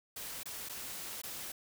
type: noise with dropouts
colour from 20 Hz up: white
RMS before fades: -43 dBFS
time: 0.16-1.52 s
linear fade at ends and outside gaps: 5 ms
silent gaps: 0.433-0.456 / 0.689-0.694 / 1.218-1.235 s
effects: none